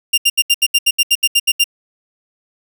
sawtooth tone bursts, 2794 Hz, F7, in tune, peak -6 dBFS, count 13, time 0.13-1.642 s, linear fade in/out 10 ms, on 48 ms, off 74 ms, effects none

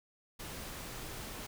pink noise, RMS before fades -44 dBFS, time 0.39-1.47 s, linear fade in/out 10 ms, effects none

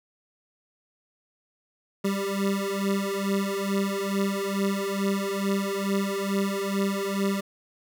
25% pulse beating tone pair, 196 / 198.3 Hz, G3 / G3, 0 / +20 cents, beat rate 2.3 Hz, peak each -24 dBFS, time 2.04-7.41 s, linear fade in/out 10 ms, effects none

